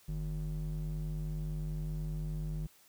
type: ring-modulated tone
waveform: triangle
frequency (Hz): 100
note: G2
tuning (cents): +35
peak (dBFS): -29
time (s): 0.08-2.67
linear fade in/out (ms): 10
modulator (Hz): 54.8
effects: white hiss -63 dBFS RMS until 2.88 s

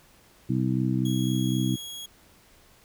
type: harmonic tone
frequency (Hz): 64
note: C2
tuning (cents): -38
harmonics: 2 / 3 / 4 / 5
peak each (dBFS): -26 / -28 / -29 / -30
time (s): 0.49-1.76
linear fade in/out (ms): 10
type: tone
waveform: sawtooth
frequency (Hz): 3316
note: G#7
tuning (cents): -3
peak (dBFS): -33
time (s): 1.05-2.06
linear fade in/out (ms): 5
effects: pink hiss -57 dBFS RMS until 2.84 s

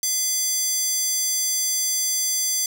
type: tone with high-pass filter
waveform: square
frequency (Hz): 680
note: F5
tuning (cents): -46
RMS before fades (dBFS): -23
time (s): 0.03-2.66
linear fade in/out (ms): 2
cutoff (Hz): 6200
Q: 2.6
effects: none

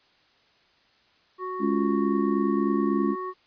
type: harmonic tone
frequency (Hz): 370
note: F#4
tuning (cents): 0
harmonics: 1 / 3 / 5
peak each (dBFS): -33 / -32 / -47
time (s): 1.38-3.34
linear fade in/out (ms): 50
type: chord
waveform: sine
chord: Db major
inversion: second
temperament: just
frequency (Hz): 207.9 / 277.2 / 346.5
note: Ab3 / Db4 / F4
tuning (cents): +2 / 0 / -14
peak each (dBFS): -26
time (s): 1.59-3.16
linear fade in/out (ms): 50
effects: white hiss -62 dBFS RMS until 3.46 s + resampled to 11025 Hz

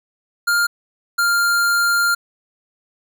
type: tone pair in turn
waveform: square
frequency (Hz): 1405 / 1398.3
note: F6 / F6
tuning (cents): +10 / +2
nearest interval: unison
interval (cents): 8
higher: first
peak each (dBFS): -15 / -15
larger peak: neither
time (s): 0.47-0.67 / 1.18-2.15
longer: second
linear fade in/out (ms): 10
effects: none

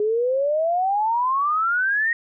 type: exponential sweep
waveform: sine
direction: up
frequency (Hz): 413 to 1888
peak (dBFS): -18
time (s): 0-2.13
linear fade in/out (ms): 2
effects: none

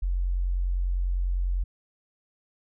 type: tone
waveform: sine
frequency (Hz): 45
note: F#1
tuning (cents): -47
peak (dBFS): -23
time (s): 0.02-1.64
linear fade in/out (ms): 10
effects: none

